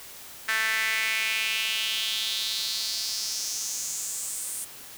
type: tone with high-pass filter sweep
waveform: sawtooth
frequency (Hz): 220.9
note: A3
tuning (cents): +7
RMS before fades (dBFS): -29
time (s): 0.48-4.65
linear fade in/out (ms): 10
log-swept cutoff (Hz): 1700 to 9200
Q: 3.8
effects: white hiss -44 dBFS RMS until 4.97 s